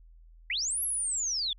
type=linear two-way sweep; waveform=sine; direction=up then down; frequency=1860 to 11420 to 3353 Hz; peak=-28 dBFS; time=0.5-1.53 s; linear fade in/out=2 ms; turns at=0.83 s; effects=added 41 Hz sine -51 dBFS peak until 1.58 s